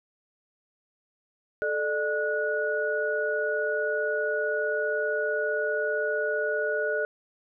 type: tone cluster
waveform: sine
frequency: 435.3 / 600 / 1461 Hz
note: A4 / D5 / F#6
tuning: -19 / +37 / -22 cents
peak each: -29 dBFS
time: 1.62-7.05 s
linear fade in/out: 0 ms
effects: none